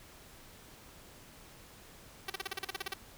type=tone bursts; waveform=5% pulse; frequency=384.8 Hz; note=G4; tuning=32 cents flat; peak=-23 dBFS; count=12; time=2.28-2.938 s; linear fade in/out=5 ms; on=20 ms; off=38 ms; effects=pink hiss -55 dBFS RMS until 3.17 s